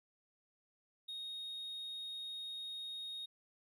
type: tone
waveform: triangle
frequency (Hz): 3729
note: A#7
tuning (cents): 0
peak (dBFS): -40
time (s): 1.08-3.26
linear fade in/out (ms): 10
effects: tanh soft clip ceiling -36 dBFS